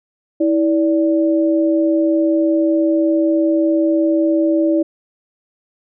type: tone pair together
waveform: sine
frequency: 324.3 / 581 Hz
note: E4 / D5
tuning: -28 / -19 cents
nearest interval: minor seventh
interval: 1009 cents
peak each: -13 / -18 dBFS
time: 0.4-4.83 s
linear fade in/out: 10 ms
effects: none